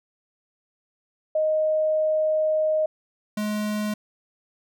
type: tone pair in turn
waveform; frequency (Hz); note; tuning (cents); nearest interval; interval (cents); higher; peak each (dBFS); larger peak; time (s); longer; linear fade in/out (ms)
sine / square; 622.3 / 210.8; D#5 / G#3; 0 / +26; octave + perfect fifth; 1874; first; -19 / -25; first; 1.35-2.86 / 3.37-3.94; first; 5
effects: none